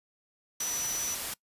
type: tone in noise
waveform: sine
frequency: 5930 Hz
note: F#8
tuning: 3 cents sharp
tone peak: -31 dBFS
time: 0.6-1.15 s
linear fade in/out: 5 ms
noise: white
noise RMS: -35 dBFS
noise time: 0.6-1.34 s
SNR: +1 dB
effects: noise-tail reverb RT60 0.1 s tail -23 dB re dry + resampled to 32000 Hz